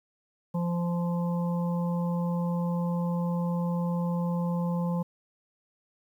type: harmonic tone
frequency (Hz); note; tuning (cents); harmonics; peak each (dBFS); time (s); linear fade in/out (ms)
173; F3; -16; 1 / 3 / 5 / 6; -26 / -36 / -40 / -42; 0.54-5.03; 10
effects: 10-bit